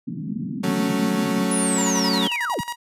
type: band-pass noise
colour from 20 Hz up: white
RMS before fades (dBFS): -29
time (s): 0.07-1.45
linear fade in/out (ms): 10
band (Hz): 140 to 260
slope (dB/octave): 48
type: chord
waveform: 35% pulse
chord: F# minor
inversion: none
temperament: equal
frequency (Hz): 185 / 220 / 277.2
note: F#3 / A3 / C#4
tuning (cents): 0 / 0 / 0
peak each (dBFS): -23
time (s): 0.63-2.28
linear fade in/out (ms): 10
type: linear sweep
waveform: sine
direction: down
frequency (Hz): 10150 to 75.7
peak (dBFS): -23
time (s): 1.51-2.61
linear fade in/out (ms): 5
type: tone with tremolo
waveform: sawtooth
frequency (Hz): 955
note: A#5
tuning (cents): +42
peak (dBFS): -22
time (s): 1.77-2.76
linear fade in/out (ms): 20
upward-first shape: square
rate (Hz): 11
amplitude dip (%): 75
effects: resampled to 32000 Hz